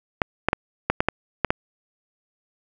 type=clicks; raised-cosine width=0.5 ms; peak=-3 dBFS; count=8; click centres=0.218 / 0.486 / 0.531 / 0.9 / 1.005 / 1.086 / 1.447 / 1.505 s; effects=none